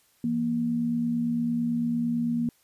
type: tone pair together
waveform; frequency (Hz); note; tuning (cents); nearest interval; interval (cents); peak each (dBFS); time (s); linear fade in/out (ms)
sine; 167.86 / 236.8; E3 / A#3; +32 / +27; tritone; 595; -33 / -24; 0.24-2.49; 2
effects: white hiss -64 dBFS RMS until 2.63 s + resampled to 32000 Hz